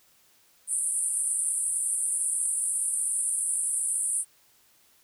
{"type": "band-pass noise", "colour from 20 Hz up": "white", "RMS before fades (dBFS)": -28, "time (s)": [0.67, 4.25], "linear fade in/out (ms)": 50, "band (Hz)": [8700, 10000], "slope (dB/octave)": 96, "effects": ["white hiss -62 dBFS RMS until 5.03 s"]}